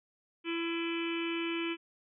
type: harmonic tone with a mistuned harmonic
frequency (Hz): 334.9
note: E4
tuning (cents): +27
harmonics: 1 / 3 / 4 / 5 / 6 / 7 / 8 / 9 / 10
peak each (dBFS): -33 / -46 / -46 / -48 / -49 / -41 / -43 / -42 / -54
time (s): 0.44-1.77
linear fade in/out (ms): 50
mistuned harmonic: 8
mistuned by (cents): -51
effects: none